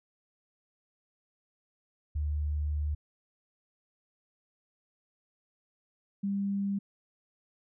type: tone pair in turn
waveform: sine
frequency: 74.5 / 198.89 Hz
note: D2 / G3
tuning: +25 / +25 cents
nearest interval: octave + perfect fourth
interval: 1700 cents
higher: second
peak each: -28 dBFS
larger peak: neither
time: 2.15-2.95 / 6.23-6.79 s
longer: first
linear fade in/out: 10 ms
effects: none